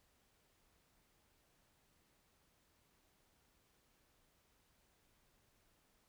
silence, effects pink hiss -75 dBFS RMS until 6.08 s

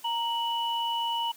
sine tone pair together, 929.8 / 2952 Hz, A#5 / F#7, -5 / -5 cents, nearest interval octave + minor sixth, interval 2000 cents, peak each -28 / -31 dBFS, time 0.04-1.32 s, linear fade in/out 10 ms, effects white hiss -52 dBFS RMS until 1.36 s + high-pass 150 Hz 12 dB/octave

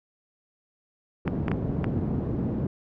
pink band-pass noise, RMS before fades -28 dBFS, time 1.25-2.67 s, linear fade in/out 5 ms, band 100 to 300 Hz, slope 12 dB/octave
clicks, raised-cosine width 0.5 ms, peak -14 dBFS, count 4, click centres 1.278 / 1.482 / 1.516 / 1.843 s
effects none

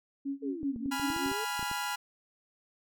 sine tone with tremolo, 277.2 Hz, C#4, in tune, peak -30 dBFS, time 0.25-1.33 s, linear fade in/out 10 ms, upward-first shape sine, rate 5.2 Hz, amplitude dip 95%
sine exponential two-way sweep, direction down then up, 448.2 to 224.5 to 448.2 Hz, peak -37 dBFS, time 0.42-1.45 s, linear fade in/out 10 ms, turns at 0.79 s
clicks, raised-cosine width 3 ms, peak -30 dBFS, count 11, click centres 0.631 / 0.761 / 0.859 / 0.998 / 1.102 / 1.164 / 1.262 / 1.316 / 1.594 / 1.628 / 1.714 s
sawtooth chord, F diminished, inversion first, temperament equal, 830.6 / 987.8 / 1396.9 Hz, Ab5 / Cb6 / F6, 0 / 0 / 0 cents, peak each -33 dBFS, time 0.91-1.96 s, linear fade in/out 10 ms
effects none

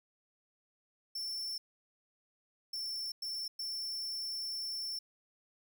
45% pulse tone bursts at uneven times, 5390 Hz, E8, 38 cents sharp, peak -37 dBFS, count 4, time 1.15-1.58 / 2.73-3.12 / 3.22-3.48 / 3.59-4.99 s, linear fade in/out 5 ms, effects none

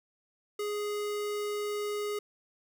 square tone, 415.3 Hz, G#4, in tune, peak -32 dBFS, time 0.59-2.19 s, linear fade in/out 5 ms, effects none

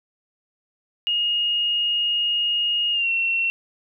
sine tone with pitch glide, 2860 to 2718 Hz, F7 to F7, +41 to -48 cents, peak -19 dBFS, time 1.07-3.5 s, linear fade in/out 0 ms, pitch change -89 cents, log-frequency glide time 2.92-3.09 s, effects none

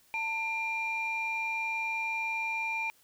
sine tone pair together, 894.9 / 2389 Hz, A5 / D7, +29 / +29 cents, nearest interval octave + perfect fourth, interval 1700 cents, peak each -34 / -30 dBFS, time 0.14-2.9 s, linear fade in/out 0 ms, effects tanh soft clip ceiling -25 dBFS + white hiss -64 dBFS RMS until 3.03 s

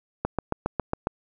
click train, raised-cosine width 1 ms, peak -10 dBFS, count 7, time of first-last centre 0.25-1.071 s, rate 7.31 Hz, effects none

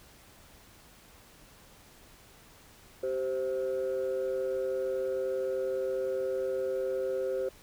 sine tone pair together, 386.5 / 523.3 Hz, G4 / C5, -24 / 0 cents, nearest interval perfect fourth, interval 524 cents, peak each -31 / -29 dBFS, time 3.03-7.49 s, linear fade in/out 5 ms, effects tanh soft clip ceiling -25 dBFS + pink hiss -56 dBFS RMS until 7.62 s

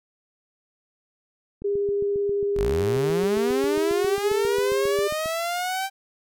click train, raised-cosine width 3 ms, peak -25 dBFS, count 28, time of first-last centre 1.62-5.259 s, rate 7.42 Hz
sine tone with vibrato, 403.9 Hz, G#4, 48 cents flat, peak -21 dBFS, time 1.64-5.08 s, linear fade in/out 10 ms, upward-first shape triangle, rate 18 Hz, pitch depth 8 cents each way
sawtooth linear sweep, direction up, 35.3 to 784 Hz, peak -21 dBFS, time 2.55-5.9 s, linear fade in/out 50 ms
effects none

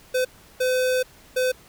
square tone bursts at uneven times, 509 Hz, C5, 48 cents flat, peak -20 dBFS, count 3, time 0.14-0.25 / 0.6-1.03 / 1.36-1.52 s, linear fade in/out 10 ms, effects pink hiss -51 dBFS RMS until 1.68 s

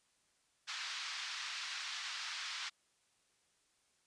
white band-pass noise, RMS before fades -43 dBFS, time 0.67-2.7 s, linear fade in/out 20 ms, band 1100 to 5100 Hz, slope 24 dB/octave, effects white hiss -75 dBFS RMS until 4.06 s + resampled to 22050 Hz

